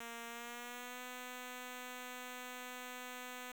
5% pulse tone with pitch glide, 233.1 to 249.8 Hz, A#3 to B3, 0 to +20 cents, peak -34 dBFS, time 0-3.52 s, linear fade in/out 5 ms, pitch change +120 cents, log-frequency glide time 0.27-1 s, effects 10-bit

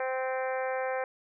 harmonic tone, 260 Hz, C4, 11 cents flat, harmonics 2 / 3 / 4 / 5 / 6 / 7 / 8 / 9, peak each -31 / -35 / -41 / -44 / -40 / -42 / -45 / -46 dBFS, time 0-1.04 s, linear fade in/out 2 ms, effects none

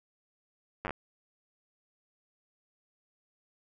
slowing click train, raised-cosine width 0.5 ms, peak -20 dBFS, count 6, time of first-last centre 0.85-0.907 s, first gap 9 ms, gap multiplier 1.12, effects none

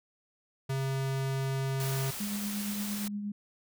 square tone, 134.6 Hz, C3, 49 cents sharp, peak -30 dBFS, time 0.69-2.11 s, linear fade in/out 10 ms
white noise, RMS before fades -39 dBFS, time 1.8-3.08 s, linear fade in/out 2 ms
sine tone with tremolo, 205.3 Hz, G#3, 20 cents flat, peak -31 dBFS, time 2.2-3.32 s, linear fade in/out 5 ms, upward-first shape triangle, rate 8.6 Hz, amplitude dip 40%
effects none

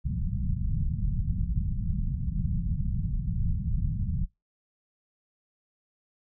pink low-pass noise, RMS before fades -28 dBFS, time 0.04-4.26 s, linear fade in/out 20 ms, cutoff 190 Hz, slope 48 dB/octave, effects noise-tail reverb RT60 0.2 s tail -24 dB re dry

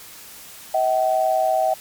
sine tone pair together, 639.9 / 761 Hz, D#5 / F#5, +48 / +48 cents, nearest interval minor third, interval 300 cents, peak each -19 dBFS, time 0.74-1.74 s, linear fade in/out 5 ms, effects white hiss -41 dBFS RMS until 1.8 s + MP3 96 kbps

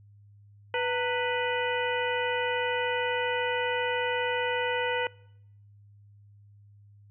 harmonic tone with a mistuned harmonic, 493.9 Hz, B4, in tune, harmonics 1 / 2 / 3 / 4 / 5 / 6, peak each -29 / -32 / -34 / -35 / -36 / -37 dBFS, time 0.74-5.07 s, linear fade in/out 2 ms, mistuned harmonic 2, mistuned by -130 cents, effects noise-tail reverb RT60 0.8 s tail -24 dB re dry + added 102 Hz sine -52 dBFS peak until 7.1 s

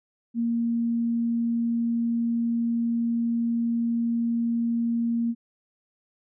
sine tone, 233.1 Hz, A#3, in tune, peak -22 dBFS, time 0.34-5.35 s, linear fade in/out 50 ms, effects none

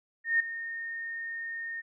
sine tone with ADSR envelope, 1836 Hz, A#6, 27 cents flat, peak -20 dBFS, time 0.24-1.82 s, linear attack 160 ms, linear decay 5 ms, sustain -14 dB, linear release 25 ms, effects none

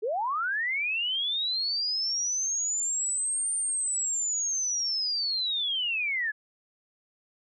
sine linear two-way sweep, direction up then down, 392 to 8960 to 1665 Hz, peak -26 dBFS, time 0.02-6.32 s, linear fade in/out 20 ms, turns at 3.54 s, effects none

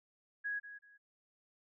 sine tone with echo, 1661.2 Hz, G#6, in tune, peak -35 dBFS, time 0.44-0.6 s, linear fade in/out 20 ms, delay 190 ms, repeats 2, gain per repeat -12 dB, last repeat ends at 0.98 s, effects none

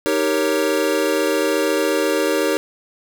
square chord, Eb dominant seventh, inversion none, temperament equal, 311.1 / 392 / 466.2 / 554.4 Hz, Eb4 / G4 / Bb4 / Db5, 0 / 0 / 0 / 0 cents, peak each -23 dBFS, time 0.06-2.57 s, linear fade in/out 0 ms, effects none

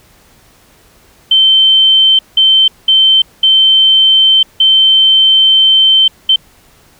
sine tone bursts at uneven times, 3100 Hz, G7, 20 cents flat, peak -4 dBFS, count 6, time 1.31-2.19 / 2.37-2.68 / 2.88-3.22 / 3.43-4.43 / 4.6-6.08 / 6.29-6.36 s, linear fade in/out 5 ms, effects pink hiss -46 dBFS RMS until 6.99 s

